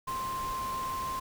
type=tone in noise; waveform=sine; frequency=1049 Hz; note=C6; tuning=4 cents sharp; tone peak=-32 dBFS; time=0.07-1.2 s; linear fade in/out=10 ms; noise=pink; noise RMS=-42 dBFS; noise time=0.07-1.2 s; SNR=+7 dB; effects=none